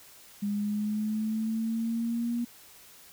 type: linear sweep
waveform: sine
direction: up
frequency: 202.9 to 238.7 Hz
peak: -27 dBFS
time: 0.42-2.45 s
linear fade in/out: 10 ms
effects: white hiss -53 dBFS RMS until 3.12 s